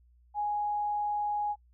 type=tone; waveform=sine; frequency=830.6 Hz; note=G#5; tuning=in tune; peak=-28 dBFS; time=0.34-1.56 s; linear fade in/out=50 ms; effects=noise-tail reverb RT60 0.1 s tail -25 dB re dry + added 60 Hz sine -59 dBFS peak until 1.73 s